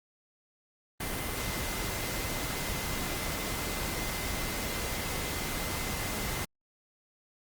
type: tone in noise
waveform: sine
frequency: 2059 Hz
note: C7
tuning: 28 cents flat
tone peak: -44 dBFS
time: 1-6.45 s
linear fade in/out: 5 ms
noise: pink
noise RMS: -34 dBFS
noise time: 1-6.45 s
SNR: -13 dB
effects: Opus 32 kbps